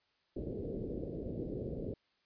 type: low-pass noise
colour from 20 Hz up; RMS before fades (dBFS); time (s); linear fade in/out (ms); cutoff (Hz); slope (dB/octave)
white; -40; 0.36-1.94; 5; 510; 48
effects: white hiss -75 dBFS RMS until 2.25 s + resampled to 11025 Hz